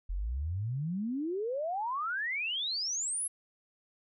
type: exponential sweep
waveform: sine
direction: up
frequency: 41.2 to 11175 Hz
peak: -31 dBFS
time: 0.09-3.28 s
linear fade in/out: 10 ms
effects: none